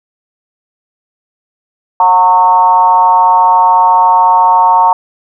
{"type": "tone with frequency modulation", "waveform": "sine", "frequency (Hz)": 914, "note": "A#5", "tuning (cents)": -34, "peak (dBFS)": -4, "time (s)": [2, 4.93], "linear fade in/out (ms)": 2, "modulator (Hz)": 186, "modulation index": 0.79, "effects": []}